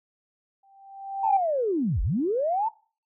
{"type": "tone with exponential growth", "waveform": "sine", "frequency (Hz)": 784, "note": "G5", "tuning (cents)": 0, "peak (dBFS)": -18, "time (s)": [0.63, 1.37], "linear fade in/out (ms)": 5, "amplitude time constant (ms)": 160}
{"type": "linear two-way sweep", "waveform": "sine", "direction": "down then up", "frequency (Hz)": [923, 34.65, 923], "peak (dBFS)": -22, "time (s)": [1.23, 2.69], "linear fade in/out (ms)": 10, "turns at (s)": 2.02}
{"effects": ["noise-tail reverb RT60 0.4 s tail -22 dB re dry", "tanh soft clip ceiling -10 dBFS"]}